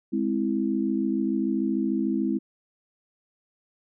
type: chord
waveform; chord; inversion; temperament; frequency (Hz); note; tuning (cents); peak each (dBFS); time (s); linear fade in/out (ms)
sine; Ab augmented; none; equal with one note detuned; 207.7 / 261.6 / 328.3; Ab3 / C4 / E4; 0 / 0 / -7; -27; 0.12-2.39; 20
effects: none